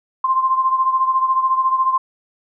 sine beating tone pair, 1046.5 / 1060.5 Hz, C6 / C6, 0 / +23 cents, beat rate 14 Hz, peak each -15 / -21 dBFS, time 0.24-1.98 s, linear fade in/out 5 ms, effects none

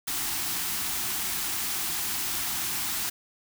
white band-stop noise, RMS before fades -30 dBFS, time 0.07-3.1 s, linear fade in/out 10 ms, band 400 to 670 Hz, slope 96 dB/octave, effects none

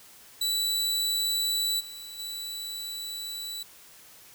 sawtooth tone with level steps, 3951 Hz, B7, in tune, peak -22 / -37 / -31 dBFS, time 0.41-3.63 s, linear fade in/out 5 ms, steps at 1.79 / 2.18 s, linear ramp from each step 20 ms, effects white hiss -52 dBFS RMS until 4.34 s

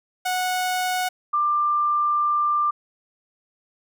sawtooth / sine tone pair in turn, 735 / 1188.2 Hz, F#5 / D6, -12 / +20 cents, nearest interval minor sixth, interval 832 cents, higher second, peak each -18 dBFS, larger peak neither, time 0.25-1.09 / 1.33-2.71 s, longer second, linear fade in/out 10 ms, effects none

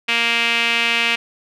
sawtooth tone with band-pass filter, 233.1 Hz, A#3, in tune, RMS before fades -18 dBFS, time 0.08-1.16 s, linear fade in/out 10 ms, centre 2600 Hz, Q 3.9, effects none

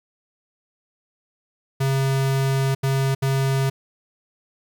square tone bursts at uneven times, 135.1 Hz, C#3, 44 cents flat, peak -19 dBFS, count 3, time 1.8-2.75 / 2.83-3.15 / 3.22-3.7 s, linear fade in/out 10 ms, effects 10-bit

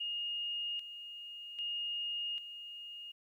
sine tone with tremolo, 2848 Hz, F7, 33 cents sharp, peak -35 dBFS, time 0-3.12 s, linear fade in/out 10 ms, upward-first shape square, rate 0.63 Hz, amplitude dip 65%, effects 12-bit

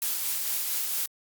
blue noise with tremolo, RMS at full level -28 dBFS, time 0.02-1.06 s, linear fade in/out 2 ms, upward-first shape sine, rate 4.4 Hz, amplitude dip 25%, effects Opus 48 kbps

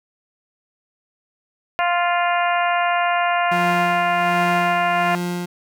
harmonic tone, 349.2 Hz, F4, in tune, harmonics 2 / 3 / 4 / 5 / 6 / 7 / 8, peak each -19 / -23 / -25 / -27 / -29 / -30 / -31 dBFS, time 1.79-5.15 s, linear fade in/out 0 ms
30% pulse tone with tremolo, 176.3 Hz, F3, 17 cents sharp, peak -19 dBFS, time 3.51-5.46 s, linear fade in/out 10 ms, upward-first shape sine, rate 1.3 Hz, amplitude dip 60%
effects none

